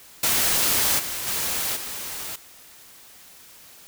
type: noise with level steps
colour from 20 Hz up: white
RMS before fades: -21 / -30 / -26 / -33 dBFS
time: 0.23-2.36 s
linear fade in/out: 5 ms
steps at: 0.98 / 1.26 / 1.75 s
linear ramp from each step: 20 ms
effects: white hiss -48 dBFS RMS until 3.87 s